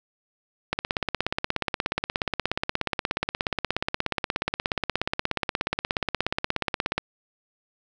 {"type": "click train", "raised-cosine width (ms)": 0.3, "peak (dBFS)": -8, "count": 106, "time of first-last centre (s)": [0.73, 6.98], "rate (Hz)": 16.8, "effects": []}